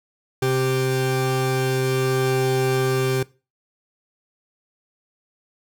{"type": "tone pair together", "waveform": "40% pulse", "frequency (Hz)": [130.81, 392], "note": ["C3", "G4"], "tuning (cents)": [0, 0], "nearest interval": "octave + perfect fifth", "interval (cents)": 1900, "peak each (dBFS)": -21, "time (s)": [0.42, 3.23], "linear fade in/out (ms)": 5, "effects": ["noise-tail reverb RT60 0.3 s tail -20 dB re dry"]}